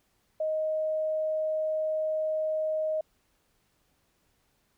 sine tone, 625 Hz, D#5, 8 cents sharp, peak -26 dBFS, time 0.4-3.01 s, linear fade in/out 5 ms, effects pink hiss -71 dBFS RMS until 4.77 s

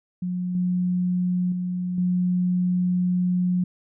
sine tone with level steps, 180.1 Hz, F#3, 46 cents flat, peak -24 / -20 / -24 / -19 dBFS, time 0.22-3.64 s, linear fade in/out 5 ms, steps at 0.55 / 1.52 / 1.98 s, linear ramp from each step 2 ms, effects none

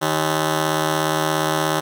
10% pulse ring-modulated tone, 235.6 Hz, A#3, 19 cents sharp, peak -7 dBFS, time 0.01-1.81 s, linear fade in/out 20 ms, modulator 79.3 Hz, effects none

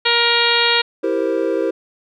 harmonic tone, 471.2 Hz, A#4, 19 cents sharp, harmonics 1 / 2 / 3 / 4 / 5 / 6 / 7 / 8 / 9, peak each -22 / -22 / -22 / -22 / -22 / -22 / -22 / -22 / -22 dBFS, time 0.05-0.82 s, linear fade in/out 10 ms
triangle chord, C dominant seventh, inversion first, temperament equal, 329.6 / 392 / 466.2 / 523.3 Hz, E4 / G4 / Bb4 / C5, 0 / 0 / 0 / 0 cents, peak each -20 dBFS, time 1.03-1.71 s, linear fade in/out 10 ms
effects none

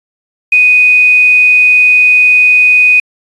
sine tone with quantisation, 2489 Hz, D#7, in tune, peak -3 dBFS, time 0.52-3 s, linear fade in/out 5 ms, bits 5, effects resampled to 22050 Hz

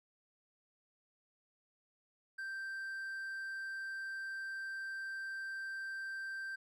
triangle tone, 1568 Hz, G6, in tune, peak -38 dBFS, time 2.38-6.56 s, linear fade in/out 10 ms, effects none

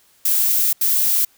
violet noise bursts at uneven times, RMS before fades -17 dBFS, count 2, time 0.25-0.73 / 0.81-1.25 s, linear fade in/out 5 ms, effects white hiss -56 dBFS RMS until 1.37 s

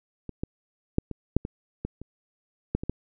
clicks, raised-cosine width 3 ms, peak -22 / -16 / -8 / -20 / -6 / -19 / -17 / -26 / -11 / -20 / -14 dBFS, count 11, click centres 0.293 / 0.435 / 0.984 / 1.113 / 1.366 / 1.451 / 1.85 / 2.016 / 2.75 / 2.835 / 2.896 s, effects none

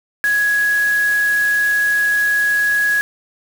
sine tone in noise, 1670 Hz, G#6, 9 cents sharp, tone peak -13 dBFS, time 0.24-3.01 s, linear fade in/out 0 ms, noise white, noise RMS -31 dBFS, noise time 0.24-3.01 s, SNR +15 dB, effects none

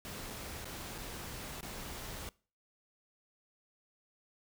pink noise with dropouts, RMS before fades -44 dBFS, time 0.05-2.29 s, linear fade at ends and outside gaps 0 ms, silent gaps 0.302-0.306 / 0.644-0.655 / 0.98-0.984 / 1.608-1.629 s, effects noise-tail reverb RT60 0.4 s tail -23 dB re dry

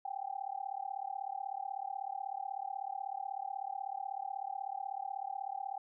sine tone with amplitude modulation, 784 Hz, G5, in tune, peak -33 dBFS, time 0.05-5.78 s, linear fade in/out 5 ms, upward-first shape sine, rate 36.2 Hz, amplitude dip 100%, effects none

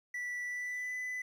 triangle tone with pitch glide, 1963 to 2001 Hz, B6 to B6, -11 to +22 cents, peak -34 dBFS, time 0.14-1.22 s, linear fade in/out 5 ms, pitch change +33 cents, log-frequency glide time 0.44-0.96 s, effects 11-bit

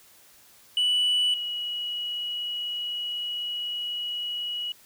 sine tone pair in turn, 2960 / 2916 Hz, F#7 / F#7, 0 / -26 cents, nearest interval unison, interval 26 cents, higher first, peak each -18 / -28 dBFS, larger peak first, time 0.77-1.34 / 1.34-4.72 s, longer second, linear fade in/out 2 ms, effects tanh soft clip ceiling -19 dBFS + white hiss -55 dBFS RMS until 4.85 s

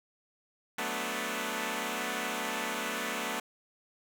5% pulse chord, B minor seventh, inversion second, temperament equal, 185 / 220 / 246.9 / 293.7 Hz, F#3 / A3 / B3 / D4, 0 / 0 / 0 / 0 cents, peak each -31 / -25 / -25 / -28 dBFS, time 0.78-3.4 s, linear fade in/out 5 ms, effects none

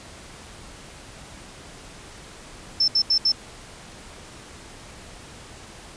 sine tone bursts at uneven times, 5320 Hz, E8, 15 cents sharp, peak -16 dBFS, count 4, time 2.8-2.88 / 2.95-3.02 / 3.1-3.18 / 3.25-3.32 s, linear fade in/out 5 ms, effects pink hiss -43 dBFS RMS until 5.96 s + resampled to 22050 Hz

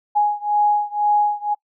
sine beating tone pair, 831 / 833 Hz, G#5 / G#5, +1 / +5 cents, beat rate 2 Hz, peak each -18 / -19 dBFS, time 0.15-1.55 s, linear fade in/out 20 ms, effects noise-tail reverb RT60 0.1 s tail -25 dB re dry

